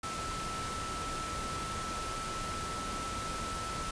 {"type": "tone in noise", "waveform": "sine", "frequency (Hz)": 1319, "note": "E6", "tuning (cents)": 1, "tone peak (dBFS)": -38, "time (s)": [0.03, 3.91], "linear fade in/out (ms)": 5, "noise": "pink", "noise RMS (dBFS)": -39, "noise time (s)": [0.03, 3.91], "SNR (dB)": -2, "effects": ["resampled to 22050 Hz"]}